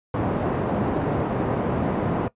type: band-pass noise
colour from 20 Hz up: pink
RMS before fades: -24 dBFS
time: 0.14-2.28 s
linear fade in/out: 2 ms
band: 120 to 780 Hz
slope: 12 dB/octave
effects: noise-tail reverb RT60 0.1 s tail -18 dB re dry + resampled to 8000 Hz